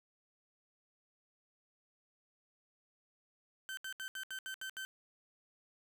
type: tone bursts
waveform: 30% pulse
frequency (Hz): 1543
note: G6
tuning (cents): -28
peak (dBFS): -38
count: 8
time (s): 3.69-4.85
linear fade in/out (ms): 0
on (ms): 82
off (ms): 72
effects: none